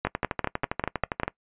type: two click trains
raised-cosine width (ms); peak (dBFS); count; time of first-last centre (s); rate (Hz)
0.5; -11 / -9; 16 / 7; 0.07-1.28 / 0.05-1.233; 12.4 / 5.07
effects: noise-tail reverb RT60 0.1 s tail -22 dB re dry + resampled to 8000 Hz